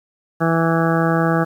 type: harmonic tone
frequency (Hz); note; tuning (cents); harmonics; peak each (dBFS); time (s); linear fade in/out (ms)
164.81; E3; 0; 1 / 2 / 3 / 4 / 5 / 7 / 8 / 9 / 10; -18 / -21 / -23 / -24 / -25 / -26 / -27 / -28 / -28; 0.4-1.45; 20
effects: 8-bit